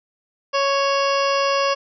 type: harmonic tone with a mistuned harmonic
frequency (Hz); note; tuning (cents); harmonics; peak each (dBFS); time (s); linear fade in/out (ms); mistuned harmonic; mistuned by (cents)
554.4; C#5; 0; 1 / 2 / 3 / 4 / 5 / 6 / 8 / 9 / 10; -20 / -21 / -30 / -34 / -27 / -35 / -35 / -29 / -35; 0.53-1.75; 20; 10; +26
effects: none